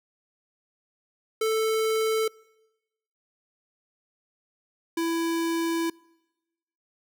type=tone pair in turn; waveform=square; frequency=440.9 / 332.1 Hz; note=A4 / E4; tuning=+4 / +13 cents; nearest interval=perfect fourth; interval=491 cents; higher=first; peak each=-23 / -25 dBFS; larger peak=first; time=1.41-2.28 / 4.97-5.9 s; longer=second; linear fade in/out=5 ms; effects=noise-tail reverb RT60 1.0 s tail -25 dB re dry